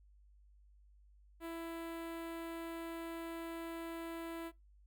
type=tone with notch filter; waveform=sawtooth; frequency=332 Hz; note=E4; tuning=12 cents sharp; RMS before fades=-44 dBFS; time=1.4-4.52 s; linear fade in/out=50 ms; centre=5700 Hz; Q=0.75; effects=noise-tail reverb RT60 0.2 s tail -22 dB re dry + added 50 Hz sine -61 dBFS peak until 4.86 s